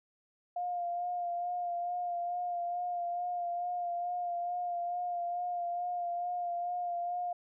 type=tone with vibrato; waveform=sine; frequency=704 Hz; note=F5; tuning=14 cents sharp; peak=-32 dBFS; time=0.56-7.33 s; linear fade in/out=5 ms; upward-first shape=sine; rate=2.3 Hz; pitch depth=24 cents each way; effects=none